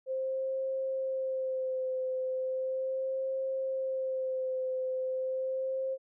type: tone with vibrato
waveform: sine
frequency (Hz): 523.3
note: C5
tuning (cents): 0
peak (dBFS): -30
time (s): 0.06-5.98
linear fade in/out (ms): 50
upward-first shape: sine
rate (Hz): 0.37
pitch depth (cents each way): 23
effects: none